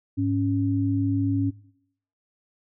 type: tone pair together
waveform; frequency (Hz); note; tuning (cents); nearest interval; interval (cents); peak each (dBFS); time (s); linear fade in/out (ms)
sine; 103.83 / 277.2; G#2 / C#4; 0 / 0; octave + perfect fourth; 1700; -25 / -23; 0.17-1.51; 20
effects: noise-tail reverb RT60 0.7 s tail -21 dB re dry